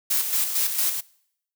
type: noise with tremolo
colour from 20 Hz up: blue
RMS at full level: -22 dBFS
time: 0.1-1.01 s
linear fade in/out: 10 ms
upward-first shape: square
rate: 4.4 Hz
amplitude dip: 50%
effects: noise-tail reverb RT60 0.7 s tail -23 dB re dry